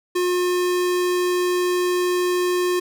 square tone, 358.7 Hz, F4, 46 cents sharp, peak -19 dBFS, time 0.15-2.8 s, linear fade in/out 10 ms, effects none

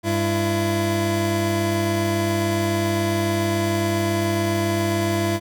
25% pulse tone pair together, 100 / 336.4 Hz, G2 / E4, +35 / +35 cents, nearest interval octave + major sixth, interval 2100 cents, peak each -19 / -18 dBFS, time 0.03-5.4 s, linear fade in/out 50 ms, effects none

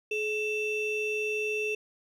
triangle ring-modulated tone, 1546 Hz, G6, 24 cents flat, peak -23 dBFS, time 0.11-1.75 s, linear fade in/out 5 ms, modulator 1120 Hz, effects none

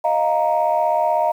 sine chord, Eb suspended second, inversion none, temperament equal, 622.3 / 698.5 / 932.3 Hz, Eb5 / F5 / Bb5, 0 / 0 / 0 cents, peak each -19 dBFS, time 0.04-1.32 s, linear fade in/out 10 ms, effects tanh soft clip ceiling -8 dBFS + 8-bit

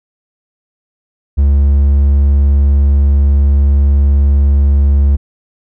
triangle tone, 70.3 Hz, C#2, 25 cents sharp, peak -4 dBFS, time 1.37-5.17 s, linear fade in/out 20 ms, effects none

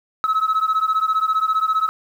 sine beating tone pair, 1284 / 1299 Hz, E6 / E6, -46 / -26 cents, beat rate 15 Hz, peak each -17 / -18 dBFS, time 0.24-1.89 s, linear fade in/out 0 ms, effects tanh soft clip ceiling -13 dBFS + 8-bit

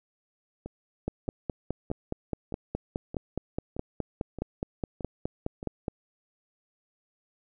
two click trains, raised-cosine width 2 ms, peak -24 / -16 dBFS, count 9 / 24, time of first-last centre 0.66-5.629 / 1.08-5.882 s, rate 1.61 / 4.79 Hz, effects none

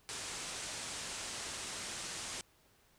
white low-pass noise, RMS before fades -43 dBFS, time 0.09-2.41 s, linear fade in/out 0 ms, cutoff 9100 Hz, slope 48 dB/octave, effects pink hiss -68 dBFS RMS until 2.98 s

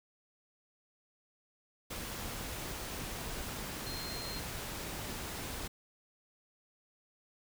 sine tone in noise, 4192 Hz, C8, 2 cents sharp, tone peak -43 dBFS, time 3.86-4.4 s, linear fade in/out 10 ms, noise pink, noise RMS -41 dBFS, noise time 1.9-5.68 s, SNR -5 dB, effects none

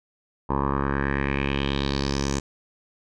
10% pulse tone with low-pass filter sweep, 69.2 Hz, C#2, 2 cents flat, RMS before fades -25 dBFS, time 0.49-2.4 s, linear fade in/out 10 ms, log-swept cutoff 930 to 7000 Hz, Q 3.8, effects none

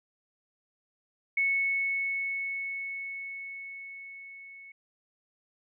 sine tone with level ramp, 2206 Hz, C#7, 9 cents flat, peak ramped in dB -23 to -46 dBFS, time 1.37-4.72 s, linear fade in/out 5 ms, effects none

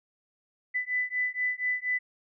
sine beating tone pair, 1994 / 1998.2 Hz, B6 / B6, +16 / +20 cents, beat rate 4.2 Hz, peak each -30 dBFS, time 0.74-1.99 s, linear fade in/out 20 ms, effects none

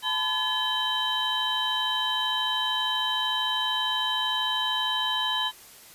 sine tone cluster, 873 / 1006 / 1715 / 3091 / 3880 Hz, A5 / B5 / A6 / G7 / B7, -14 / +32 / -45 / -25 / -31 cents, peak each -34 / -31 / -33 / -27 / -32 dBFS, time 0.02-5.52 s, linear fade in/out 50 ms, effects white hiss -49 dBFS RMS until 5.94 s + resampled to 32000 Hz

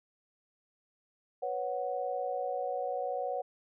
sine chord, B suspended second, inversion none, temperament equal, 493.9 / 554.4 / 740 Hz, B4 / C#5 / F#5, 0 / 0 / 0 cents, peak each -37 / -36 / -35 dBFS, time 1.42-3.42 s, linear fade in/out 10 ms, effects none

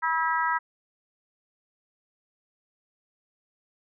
harmonic tone, 323.8 Hz, E4, 31 cents flat, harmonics 3 / 4 / 5 / 6, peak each -26 / -28 / -30 / -32 dBFS, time 0.02-0.59 s, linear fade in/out 20 ms, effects none

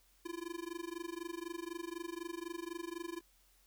square tone with amplitude modulation, 340 Hz, F4, 46 cents flat, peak -38 dBFS, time 0.25-3.21 s, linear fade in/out 10 ms, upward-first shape sine, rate 24 Hz, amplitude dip 95%, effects added 44 Hz sine -70 dBFS peak until 3.66 s + white hiss -70 dBFS RMS until 3.66 s

